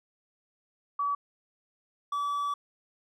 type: tone pair in turn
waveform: sine / triangle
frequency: 1143 / 1149.4 Hz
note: D6 / D6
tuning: -47 / -38 cents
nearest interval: unison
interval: 9 cents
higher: second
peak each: -26 dBFS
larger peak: neither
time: 0.99-1.15 / 2.12-2.54 s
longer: second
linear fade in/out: 5 ms
effects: none